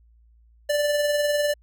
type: tone with tremolo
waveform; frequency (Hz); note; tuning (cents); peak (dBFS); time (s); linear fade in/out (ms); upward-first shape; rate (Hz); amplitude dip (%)
square; 587.3; D5; 0; -19; 0.69-1.54; 10; triangle; 20; 45
effects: added 57 Hz sine -53 dBFS peak until 1.62 s